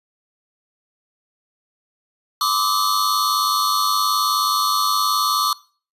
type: tone cluster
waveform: square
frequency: 1025 / 1170 / 1269 / 4331 Hz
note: C6 / D6 / D#6 / C#8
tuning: -36 / -7 / +34 / -41 cents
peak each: -29 / -20 / -25 / -23 dBFS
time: 2.41-5.53 s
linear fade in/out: 2 ms
effects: noise-tail reverb RT60 0.4 s tail -21 dB re dry + resampled to 32000 Hz